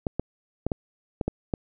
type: clicks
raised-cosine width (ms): 2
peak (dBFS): -12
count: 7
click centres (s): 0.068 / 0.196 / 0.666 / 0.718 / 1.212 / 1.28 / 1.538
effects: none